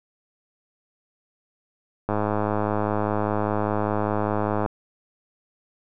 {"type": "click train", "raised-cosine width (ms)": 1, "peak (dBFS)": -10, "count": 271, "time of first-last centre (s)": [2.09, 4.661], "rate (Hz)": 105, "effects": []}